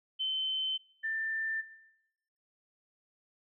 sine tone pair in turn, 3072 / 1783.2 Hz, G7 / A6, -36 / +23 cents, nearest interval major sixth, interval 941 cents, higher first, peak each -30 / -31 dBFS, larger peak first, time 0.19-0.78 / 1.03-1.62 s, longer neither, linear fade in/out 20 ms, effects noise-tail reverb RT60 1.0 s tail -21 dB re dry

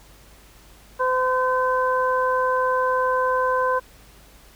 harmonic tone, 511 Hz, C5, 41 cents flat, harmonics 1 / 2 / 3, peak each -22 / -21 / -27 dBFS, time 0.99-3.8 s, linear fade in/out 20 ms, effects added 50 Hz sine -50 dBFS peak until 4.55 s + pink hiss -51 dBFS RMS until 4.55 s

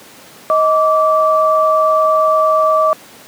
sine tone pair together, 630 / 1161.4 Hz, D#5 / D6, +21 / -20 cents, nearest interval major seventh, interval 1059 cents, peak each -12 dBFS, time 0.5-2.93 s, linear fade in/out 0 ms, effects pink hiss -39 dBFS RMS until 3.27 s + high-pass 200 Hz 12 dB/octave

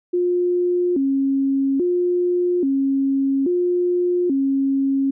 sine tone with vibrato, 311.1 Hz, D#4, in tune, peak -16 dBFS, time 0.13-5.11 s, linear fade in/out 10 ms, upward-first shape square, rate 0.6 Hz, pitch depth 230 cents each way, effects none

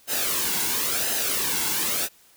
white noise with flanger, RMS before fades -25 dBFS, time 0.07-2.09 s, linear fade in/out 50 ms, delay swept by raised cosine 0.87 to 1.66 ms, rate 0.96 Hz, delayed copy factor -0.6, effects white hiss -56 dBFS RMS until 2.36 s

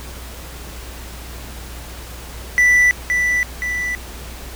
triangle tone with echo, 1975.5 Hz, B6, in tune, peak -8 dBFS, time 2.58-2.91 s, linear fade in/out 0 ms, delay 520 ms, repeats 2, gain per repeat -5 dB, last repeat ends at 3.95 s, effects added 60 Hz sine -33 dBFS peak until 4.55 s + pink hiss -36 dBFS RMS until 4.55 s

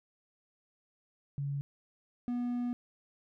sine / triangle tone pair in turn, 141 / 243.4 Hz, C#3 / B3, +30 / -25 cents, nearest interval major sixth, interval 945 cents, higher second, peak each -32 / -29 dBFS, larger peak second, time 1.38-1.61 / 2.28-2.73 s, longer second, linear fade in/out 0 ms, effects none

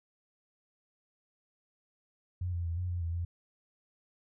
sine tone with pitch steps, 89.7 / 86.3 / 83.8 / 89.9 / 88 / 83.6 / 86 Hz, F2 / F2 / E2 / F#2 / F2 / E2 / F2, +47 / -20 / +29 / -49 / +14 / +25 / -26 cents, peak -31 dBFS, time 2.41-3.25 s, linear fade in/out 5 ms, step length 120 ms, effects none

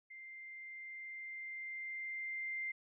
sine tone with level ramp, 2093 Hz, C7, in tune, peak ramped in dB -49 to -37 dBFS, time 0.1-2.72 s, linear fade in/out 10 ms, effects none

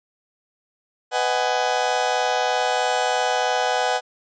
35% pulse chord, G# minor seventh, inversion first, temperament just, 498.4 / 623 / 747.5 / 830.6 Hz, B4 / D#5 / F#5 / G#5, +16 / +2 / +17 / 0 cents, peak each -24 / -26 / -21 / -24 dBFS, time 1.11-4.01 s, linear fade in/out 50 ms, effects resampled to 16000 Hz

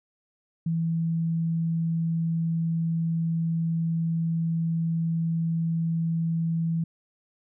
sine tone, 164.81 Hz, E3, in tune, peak -23 dBFS, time 0.66-6.84 s, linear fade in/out 5 ms, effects none

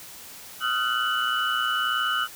sine tone cluster, 1258 / 1377 / 1499 / 2964 Hz, D#6 / F6 / F#6 / F#7, +19 / -25 / +22 / +2 cents, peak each -28 dBFS, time 0.6-2.28 s, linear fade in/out 50 ms, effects white hiss -43 dBFS RMS until 2.35 s

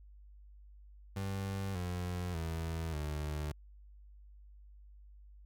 30% pulse tone with pitch steps, 97.4 / 89.32 / 81.9 / 75.11 Hz, G2 / F2 / E2 / D2, -11 / +39 / -11 / +39 cents, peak -33 dBFS, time 1.16-3.52 s, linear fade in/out 5 ms, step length 590 ms, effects added 50 Hz sine -53 dBFS peak until 5.45 s

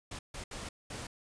pink noise bursts at uneven times, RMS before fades -42 dBFS, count 4, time 0.11-0.19 / 0.34-0.44 / 0.51-0.69 / 0.9-1.07 s, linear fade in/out 5 ms, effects resampled to 22050 Hz

